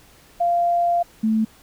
sine tone pair in turn, 693 / 219.7 Hz, F5 / A3, -14 / -2 cents, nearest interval octave + minor sixth, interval 1988 cents, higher first, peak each -16 dBFS, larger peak neither, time 0.4-1.03 / 1.23-1.45 s, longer first, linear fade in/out 10 ms, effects pink hiss -51 dBFS RMS until 1.62 s

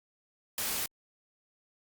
white noise, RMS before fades -33 dBFS, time 0.58-0.86 s, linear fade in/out 2 ms, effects Opus 48 kbps

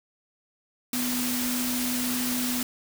sine tone in noise, 247.7 Hz, B3, 5 cents sharp, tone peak -28 dBFS, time 0.93-2.63 s, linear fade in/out 2 ms, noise white, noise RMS -30 dBFS, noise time 0.93-2.63 s, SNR -1 dB, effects none

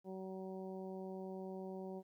harmonic tone, 189 Hz, F#3, 37 cents sharp, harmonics 1 / 2 / 3 / 4 / 5, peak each -47 / -47 / -52 / -55 / -60 dBFS, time 0.04-2.03 s, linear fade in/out 50 ms, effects 13-bit

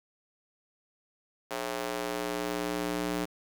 square tone with high-pass filter sweep, 59.9 Hz, A#1, 48 cents sharp, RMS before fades -33 dBFS, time 1.5-3.26 s, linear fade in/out 20 ms, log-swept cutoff 530 to 250 Hz, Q 1.2, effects 9-bit

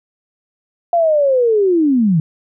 sine linear sweep, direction down, 698.5 to 149.4 Hz, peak -10 dBFS, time 0.93-2.2 s, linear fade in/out 2 ms, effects none

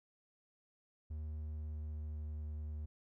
triangle tone with pitch glide, 76.8 to 75.83 Hz, D#2 to D#2, -22 to -44 cents, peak -38 dBFS, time 1.1-2.86 s, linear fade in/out 10 ms, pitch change -22 cents, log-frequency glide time 1.27-2.38 s, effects none

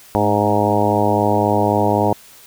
harmonic tone with a mistuned harmonic, 103.83 Hz, G#2, in tune, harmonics 1 / 2 / 3 / 4 / 5 / 6 / 7 / 8 / 9, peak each -22 / -22 / -22 / -22 / -22 / -22 / -22 / -22 / -22 dBFS, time 0.15-2.13 s, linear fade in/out 0 ms, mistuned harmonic 2, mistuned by +37 cents, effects white hiss -44 dBFS RMS until 2.46 s

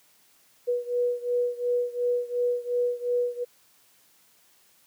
sine beating tone pair, 486.5 / 489.3 Hz, B4 / B4, -26 / -16 cents, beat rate 2.8 Hz, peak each -26 / -28 dBFS, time 0.67-3.45 s, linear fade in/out 20 ms, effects white hiss -61 dBFS RMS until 4.86 s + high-pass 100 Hz 12 dB/octave

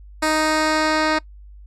10% pulse tone with low-pass filter sweep, 311.1 Hz, D#4, in tune, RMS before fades -19 dBFS, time 0.22-1.19 s, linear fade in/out 10 ms, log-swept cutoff 9900 to 4500 Hz, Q 1, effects noise-tail reverb RT60 0.1 s tail -23 dB re dry + added 50 Hz sine -39 dBFS peak until 1.66 s

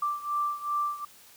sine beating tone pair, 1174.7 / 1177.3 Hz, D6 / D6, 0 / +4 cents, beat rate 2.6 Hz, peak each -29 / -32 dBFS, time 0.02-1.05 s, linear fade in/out 5 ms, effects white hiss -54 dBFS RMS until 1.36 s

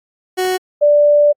30% pulse / sine tone pair in turn, 370 / 587.3 Hz, F#4 / D5, 0 / 0 cents, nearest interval minor sixth, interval 800 cents, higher second, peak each -12 / -7 dBFS, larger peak second, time 0.37-0.58 / 0.81-1.33 s, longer second, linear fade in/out 20 ms, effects AAC 64 kbps

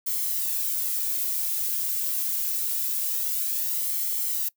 violet noise with flanger, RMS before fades -27 dBFS, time 0.06-4.49 s, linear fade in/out 10 ms, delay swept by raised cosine 0.93 to 2.53 ms, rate 0.25 Hz, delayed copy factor +0.5, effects noise-tail reverb RT60 0.1 s tail -22 dB re dry

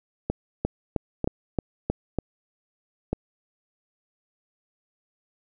two click trains, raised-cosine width 2 ms, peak -11 / -10 dBFS, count 4 / 5, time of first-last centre 0.3-3.13 / 0.65-1.9 s, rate 1.06 / 3.2 Hz, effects none

